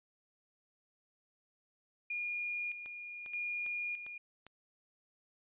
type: tone with tremolo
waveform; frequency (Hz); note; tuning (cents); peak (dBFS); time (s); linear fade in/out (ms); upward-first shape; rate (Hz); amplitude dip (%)
sine; 2428; D#7; -43; -35; 2.1-4.18; 5; square; 0.81; 60
type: click train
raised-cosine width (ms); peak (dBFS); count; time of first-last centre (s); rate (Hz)
0.2; -34; 5; 2.86-4.466; 2.49
effects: resampled to 8000 Hz